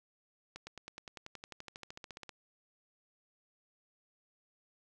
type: accelerating click train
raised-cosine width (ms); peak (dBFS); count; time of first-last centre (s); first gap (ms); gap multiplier
0.2; -28; 22; 0.56-2.293; 110; 0.97
effects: none